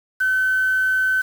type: tone with quantisation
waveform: sine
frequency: 1523 Hz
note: F#6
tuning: 50 cents sharp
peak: -16 dBFS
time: 0.2-1.22 s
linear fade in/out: 10 ms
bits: 6
effects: none